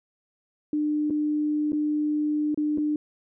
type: tone with dropouts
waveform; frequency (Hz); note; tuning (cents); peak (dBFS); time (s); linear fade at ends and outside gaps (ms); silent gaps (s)
sine; 300; D4; +37; -22; 0.73-2.96; 2; 1.1-1.106 / 1.721-1.73 / 2.545-2.575 / 2.776-2.782
effects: none